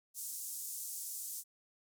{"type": "band-pass noise", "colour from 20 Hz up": "pink", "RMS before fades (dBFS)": -43, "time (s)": [0.14, 1.44], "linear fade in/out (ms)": 50, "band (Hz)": [6800, 16000], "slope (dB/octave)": 24, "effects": []}